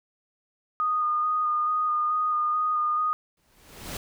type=tone with vibrato; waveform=sine; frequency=1230 Hz; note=D#6; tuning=20 cents flat; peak=-22 dBFS; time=0.8-3.13 s; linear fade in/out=0 ms; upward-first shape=square; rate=2.3 Hz; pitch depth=13 cents each way
type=noise with exponential growth; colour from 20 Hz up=pink; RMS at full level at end=-32 dBFS; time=3.37-3.97 s; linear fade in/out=2 ms; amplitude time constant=130 ms
effects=none